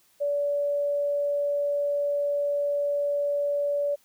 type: tone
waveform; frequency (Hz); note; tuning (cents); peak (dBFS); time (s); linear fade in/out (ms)
sine; 575; D5; -37; -23; 0.2-3.96; 20
effects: white hiss -63 dBFS RMS until 4.04 s